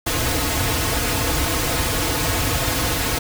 pink noise with comb filter, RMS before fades -21 dBFS, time 0.06-3.19 s, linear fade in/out 10 ms, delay 5.1 ms, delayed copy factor -0.95, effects none

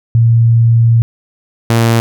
sine / sawtooth tone pair in turn, 115.7 / 115.21 Hz, A#2 / A#2, -13 / -20 cents, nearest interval unison, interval 7 cents, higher first, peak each -5 / -4 dBFS, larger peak second, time 0.15-1.02 / 1.7-2 s, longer first, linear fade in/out 0 ms, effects none

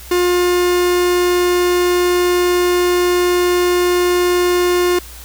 45% pulse tone, 355.8 Hz, F4, 32 cents sharp, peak -12 dBFS, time 0.11-4.99 s, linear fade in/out 5 ms, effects added 60 Hz sine -35 dBFS peak until 5.24 s + white hiss -37 dBFS RMS until 5.24 s

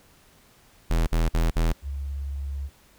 square tone bursts, 41.01 Hz, E1, 8 cents flat, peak -20 dBFS, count 4, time 0.9-1.727 s, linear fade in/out 10 ms, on 170 ms, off 49 ms
sine tone with vibrato, 69.6 Hz, C#2, 8 cents sharp, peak -28 dBFS, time 1.82-2.7 s, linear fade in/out 50 ms, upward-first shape square, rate 18 Hz, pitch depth 24 cents each way
effects pink hiss -57 dBFS RMS until 2.98 s

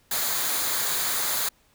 white noise with comb filter, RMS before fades -26 dBFS, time 0.11-1.49 s, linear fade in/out 5 ms, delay 0.36 ms, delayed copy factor -0.5, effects pink hiss -62 dBFS RMS until 1.74 s

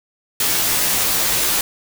white noise with comb filter, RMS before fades -18 dBFS, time 0.4-1.61 s, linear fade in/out 2 ms, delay 14 ms, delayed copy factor -0.9, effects none

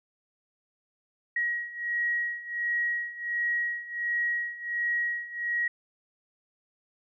sine beating tone pair, 1900 / 1901.4 Hz, A#6 / A#6, +33 / +34 cents, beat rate 1.4 Hz, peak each -32 / -29 dBFS, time 1.36-5.68 s, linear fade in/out 5 ms, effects none

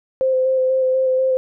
sine tone with vibrato, 520 Hz, C5, 11 cents flat, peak -14 dBFS, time 0.21-1.37 s, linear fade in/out 0 ms, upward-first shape square, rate 4.1 Hz, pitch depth 13 cents each way, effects none

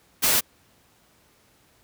white noise, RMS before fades -20 dBFS, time 0.22-0.41 s, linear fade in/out 20 ms, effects pink hiss -60 dBFS RMS until 1.83 s + high-pass 60 Hz 12 dB/octave

